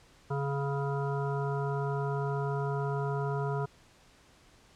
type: harmonic tone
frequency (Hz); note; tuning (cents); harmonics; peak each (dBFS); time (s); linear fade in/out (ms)
139.8; C#3; +15; 1 / 3 / 5 / 7 / 9 / 10; -31 / -35 / -40 / -39 / -44 / -45; 0.3-3.66; 10
effects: pink hiss -60 dBFS RMS until 4.75 s + low-pass 8000 Hz 12 dB/octave

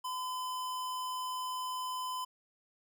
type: tone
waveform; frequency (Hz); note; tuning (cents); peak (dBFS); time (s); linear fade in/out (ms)
square; 1015; B5; +47; -36; 0.04-2.25; 10
effects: none

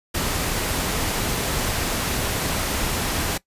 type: noise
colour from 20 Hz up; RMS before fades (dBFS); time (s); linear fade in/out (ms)
pink; -24; 0.14-3.38; 10
effects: noise-tail reverb RT60 0.1 s tail -20 dB re dry + resampled to 32000 Hz

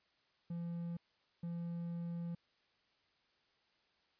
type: tone bursts at uneven times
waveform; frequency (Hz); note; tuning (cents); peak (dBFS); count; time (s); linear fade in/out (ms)
triangle; 170.5; F3; -41; -37; 2; 0.5-0.97 / 1.43-2.35; 5
effects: white hiss -75 dBFS RMS until 4.19 s + resampled to 11025 Hz

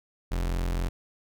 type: tone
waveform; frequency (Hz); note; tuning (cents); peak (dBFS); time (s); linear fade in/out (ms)
40% pulse; 43.59; F1; -3; -25; 0.31-0.89; 10
effects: none

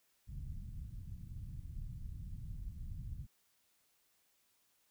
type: low-pass noise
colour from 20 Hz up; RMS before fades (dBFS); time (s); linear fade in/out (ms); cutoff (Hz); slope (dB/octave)
pink; -45; 0.27-3.27; 20; 150; 24
effects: white hiss -75 dBFS RMS until 4.9 s

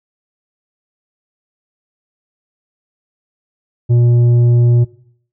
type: tone with tanh clipping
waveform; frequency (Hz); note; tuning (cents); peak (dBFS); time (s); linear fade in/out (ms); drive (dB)
sine; 120; B2; -49; -9; 3.89-4.85; 20; 7
effects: noise-tail reverb RT60 0.6 s tail -19 dB re dry

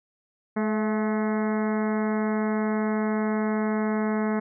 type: harmonic tone with a mistuned harmonic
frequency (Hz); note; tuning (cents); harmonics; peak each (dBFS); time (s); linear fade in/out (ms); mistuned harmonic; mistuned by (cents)
214.6; A3; -43; 1 / 2 / 3 / 4 / 5 / 6 / 7 / 8 / 9 / 10; -24 / -30 / -34 / -36 / -38 / -40 / -41 / -42 / -43 / -44; 0.56-4.4; 10; 3; +40
effects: none

